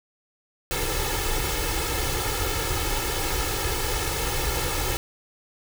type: noise with comb filter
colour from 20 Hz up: pink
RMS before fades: -26 dBFS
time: 0.71-4.97 s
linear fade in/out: 0 ms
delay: 2.3 ms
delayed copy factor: +0.95
effects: none